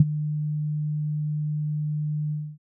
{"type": "tone with ADSR envelope", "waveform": "sine", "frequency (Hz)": 150.8, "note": "D3", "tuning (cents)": 46, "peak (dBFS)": -8, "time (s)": [0, 2.58], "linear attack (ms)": 4, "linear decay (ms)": 32, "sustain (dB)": -16, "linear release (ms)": 270, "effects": []}